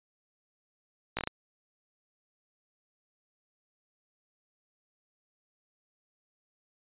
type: slowing click train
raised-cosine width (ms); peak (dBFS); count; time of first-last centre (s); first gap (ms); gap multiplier
0.3; -15; 5; 1.17-1.274; 17; 1.29
effects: resampled to 8000 Hz